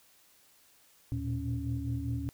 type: tone cluster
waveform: sine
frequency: 76.9 / 115.3 / 120.3 / 277.6 Hz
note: D#2 / A#2 / B2 / C#4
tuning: -20 / -19 / -45 / +3 cents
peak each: -37 / -34 / -37 / -37 dBFS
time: 1.12-2.29 s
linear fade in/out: 0 ms
effects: tanh soft clip ceiling -22 dBFS + white hiss -63 dBFS RMS until 2.33 s